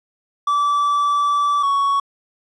triangle tone pair in turn, 1158 / 1116 Hz, D6 / C#6, -25 / +11 cents, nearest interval minor second, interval 64 cents, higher first, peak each -13 dBFS, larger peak neither, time 0.47-1.63 / 1.63-2 s, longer first, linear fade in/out 5 ms, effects resampled to 24000 Hz + 9-bit

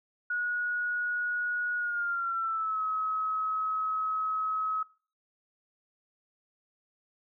sine tone with pitch glide, 1454 to 1280.5 Hz, F#6 to D#6, -31 to +49 cents, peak -28 dBFS, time 0.3-4.83 s, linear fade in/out 5 ms, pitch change -220 cents, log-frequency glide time 1.77-2.82 s, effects noise-tail reverb RT60 0.4 s tail -22 dB re dry

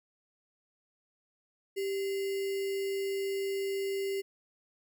sine tone with sample-and-hold, 392 Hz, G4, in tune, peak -30 dBFS, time 1.76-4.22 s, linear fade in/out 20 ms, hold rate 2450 Hz, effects none

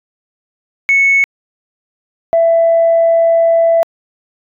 sine tone pair in turn, 2207 / 665.5 Hz, C#7 / E5, -8 / +16 cents, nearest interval octave + major sixth, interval 2076 cents, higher first, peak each -6 dBFS, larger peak neither, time 0.89-1.24 / 2.33-3.83 s, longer second, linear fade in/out 0 ms, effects tanh soft clip ceiling -3 dBFS

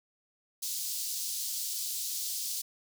pink high-pass noise, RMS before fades -35 dBFS, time 0.62-2.62 s, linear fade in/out 10 ms, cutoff 4400 Hz, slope 24 dB/octave, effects none

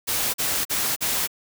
white noise bursts, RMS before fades -24 dBFS, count 4, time 0.07-1.276 s, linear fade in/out 20 ms, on 270 ms, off 42 ms, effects none

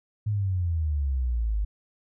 sine exponential sweep, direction down, 108.1 to 49.83 Hz, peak -23 dBFS, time 0.26-1.65 s, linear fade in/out 10 ms, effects none

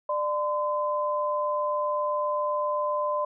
sine tone pair together, 595.4 / 1023 Hz, D5 / C6, +24 / -39 cents, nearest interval major sixth, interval 937 cents, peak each -27 dBFS, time 0.09-3.25 s, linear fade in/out 5 ms, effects none

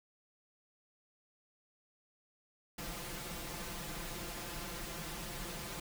pink noise with comb filter, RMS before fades -43 dBFS, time 2.78-5.8 s, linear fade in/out 5 ms, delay 5.8 ms, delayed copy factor +0.85, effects none

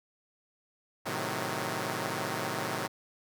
5% pulse chord, A diminished seventh, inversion none, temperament equal, 110 / 130.81 / 155.56 / 185 Hz, A2 / C3 / Eb3 / Gb3, 0 / 0 / 0 / 0 cents, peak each -26 dBFS, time 1.05-2.88 s, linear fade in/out 20 ms, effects none

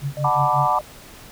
sine tone with tremolo, 140 Hz, C#3, 18 cents sharp, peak -20 dBFS, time 0.01-0.73 s, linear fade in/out 50 ms, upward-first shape sine, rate 5.5 Hz, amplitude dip 100%
sine tone, 604 Hz, D5, 48 cents sharp, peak -28 dBFS, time 0.17-0.81 s, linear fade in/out 0 ms
sine chord, B minor seventh, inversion second, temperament equal, 740 / 880 / 987.8 / 1174.7 Hz, F#5 / A5 / B5 / D6, 0 / 0 / 0 / 0 cents, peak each -22 dBFS, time 0.24-0.79 s, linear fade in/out 5 ms
effects pink hiss -43 dBFS RMS until 1.31 s

